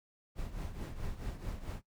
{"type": "noise with tremolo", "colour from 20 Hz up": "brown", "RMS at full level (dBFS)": -37, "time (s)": [0.35, 1.82], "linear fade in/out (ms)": 50, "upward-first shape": "triangle", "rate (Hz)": 4.6, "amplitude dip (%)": 75, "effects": ["noise-tail reverb RT60 0.1 s tail -17 dB re dry"]}